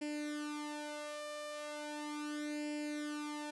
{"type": "tone with flanger", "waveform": "sawtooth", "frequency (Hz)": 297.9, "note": "D4", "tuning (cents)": 25, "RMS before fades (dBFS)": -42, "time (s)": [0.01, 3.51], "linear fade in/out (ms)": 10, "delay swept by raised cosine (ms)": [0.4, 1.7], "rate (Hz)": 0.37, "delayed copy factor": 0.85, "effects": ["resampled to 24000 Hz"]}